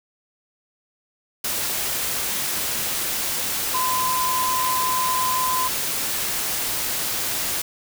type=tone in noise; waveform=sine; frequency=1020 Hz; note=C6; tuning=44 cents flat; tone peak=-21 dBFS; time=3.74-5.68 s; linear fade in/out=5 ms; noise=white; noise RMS=-25 dBFS; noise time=1.44-7.62 s; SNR=+1 dB; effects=none